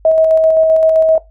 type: tone with tremolo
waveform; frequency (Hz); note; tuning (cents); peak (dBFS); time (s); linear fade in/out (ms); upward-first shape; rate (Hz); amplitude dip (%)
sine; 640; D#5; +49; -6; 0.05-1.18; 2; square; 7.7; 25
effects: noise-tail reverb RT60 0.2 s tail -17 dB re dry + added 50 Hz sine -41 dBFS peak until 1.3 s